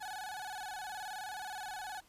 30% pulse tone with vibrato, 797 Hz, G5, 28 cents sharp, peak -38 dBFS, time 0-2.01 s, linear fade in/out 20 ms, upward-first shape square, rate 19 Hz, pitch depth 110 cents each way, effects pink hiss -65 dBFS RMS until 2.08 s + resampled to 32000 Hz

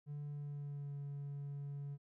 triangle tone with pitch glide, 145.9 to 141.99 Hz, D3 to C#3, -11 to +42 cents, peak -39 dBFS, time 0.06-1.98 s, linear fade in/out 50 ms, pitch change -47 cents, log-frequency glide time 0.24-0.95 s, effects tanh soft clip ceiling -36 dBFS

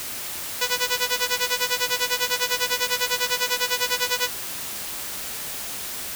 5% pulse tone with tremolo, 493.9 Hz, B4, in tune, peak -7 dBFS, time 0.61-4.3 s, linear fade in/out 5 ms, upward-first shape sine, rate 10 Hz, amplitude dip 95%, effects white hiss -32 dBFS RMS until 6.15 s

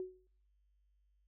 sine tone with exponential decay, 370 Hz, F#4, in tune, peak -35 dBFS, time 0-0.27 s, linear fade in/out 1 ms, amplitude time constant 57 ms, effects noise-tail reverb RT60 0.5 s tail -24 dB re dry + added 50 Hz sine -70 dBFS peak until 1.27 s

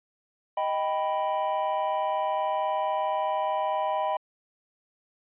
triangle chord, Eb augmented, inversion none, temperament equal with one note detuned, 624.8 / 784 / 987.8 Hz, Eb5 / G5 / B5, +7 / 0 / 0 cents, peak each -27 dBFS, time 0.57-4.17 s, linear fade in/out 5 ms, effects tanh soft clip ceiling -14 dBFS + resampled to 8000 Hz

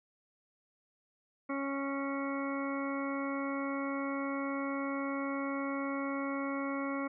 harmonic tone, 276.3 Hz, C#4, 6 cents flat, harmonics 1 / 2 / 3 / 4 / 5 / 7 / 8, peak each -35 / -40 / -48 / -41 / -44 / -48 / -45 dBFS, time 1.49-7.08 s, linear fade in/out 10 ms, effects none

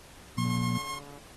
harmonic tone, 59.7 Hz, A#1, 42 cents sharp, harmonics 2 / 3 / 4, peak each -29 / -31 / -32 dBFS, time 0.37-0.78 s, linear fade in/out 10 ms
sawtooth tone with tremolo, 1074 Hz, C6, 45 cents sharp, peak -30 dBFS, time 0.38-0.99 s, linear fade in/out 2 ms, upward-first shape square, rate 8 Hz, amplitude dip 40%
click train, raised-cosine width 1 ms, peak -37 dBFS, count 105, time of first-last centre 0.45-1.177 s, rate 143 Hz
effects pink hiss -52 dBFS RMS until 1.36 s + AAC 32 kbps

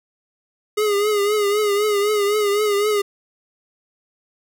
square tone with vibrato, 414.2 Hz, G#4, 5 cents flat, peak -17 dBFS, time 0.77-3.02 s, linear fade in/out 10 ms, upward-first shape triangle, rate 3.9 Hz, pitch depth 69 cents each way, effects none

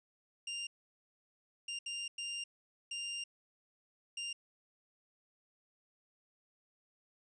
sawtooth tone bursts at uneven times, 2794 Hz, F7, in tune, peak -35 dBFS, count 6, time 0.47-0.67 / 1.68-1.79 / 1.86-2.08 / 2.18-2.44 / 2.91-3.24 / 4.17-4.33 s, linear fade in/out 5 ms, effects resampled to 22050 Hz

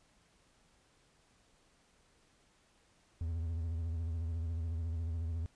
triangle tone with vibrato, 82.41 Hz, E2, in tune, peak -32 dBFS, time 3.21-5.46 s, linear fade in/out 0 ms, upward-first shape sine, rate 14 Hz, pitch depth 72 cents each way, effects pink hiss -69 dBFS RMS until 5.55 s + resampled to 22050 Hz

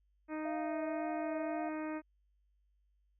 harmonic tone, 310 Hz, D#4, 6 cents flat, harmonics 1 / 2 / 3 / 4 / 5 / 6 / 7 / 8, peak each -38 / -44 / -48 / -50 / -52 / -54 / -55 / -56 dBFS, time 0.28-2.02 s, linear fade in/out 50 ms
sine tone with vibrato, 669 Hz, E5, 25 cents sharp, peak -38 dBFS, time 0.45-1.69 s, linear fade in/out 5 ms, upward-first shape triangle, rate 1.9 Hz, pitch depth 84 cents each way
effects added 50 Hz sine -70 dBFS peak until 3.19 s

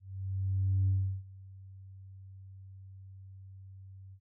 sine tone with ADSR envelope, 95.8 Hz, G2, 39 cents flat, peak -23 dBFS, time 0-4.2 s, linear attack 880 ms, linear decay 350 ms, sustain -24 dB, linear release 69 ms, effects tanh soft clip ceiling -21 dBFS

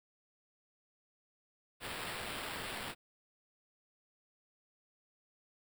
blue noise with sample-and-hold, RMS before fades -42 dBFS, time 1.8-2.95 s, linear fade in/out 50 ms, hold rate 6300 Hz, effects none

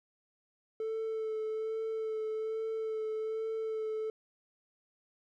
triangle tone with vibrato, 440 Hz, A4, in tune, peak -30 dBFS, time 0.8-4.1 s, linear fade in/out 2 ms, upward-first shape sine, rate 1.2 Hz, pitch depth 17 cents each way, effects tanh soft clip ceiling -27 dBFS

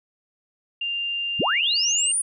sine tone with pitch glide, 2794 to 2823 Hz, F7 to F7, 0 to +18 cents, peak -24 dBFS, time 0.81-2.12 s, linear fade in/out 5 ms, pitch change +18 cents, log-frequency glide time 1.32-1.78 s
sine linear sweep, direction up, 60.1 to 9956 Hz, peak -20 dBFS, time 1.39-2.22 s, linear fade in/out 10 ms
effects none

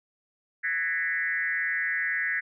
sine tone with frequency modulation, 1829 Hz, A#6, 33 cents flat, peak -25 dBFS, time 0.63-2.41 s, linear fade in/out 20 ms, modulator 167 Hz, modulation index 1.5, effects none

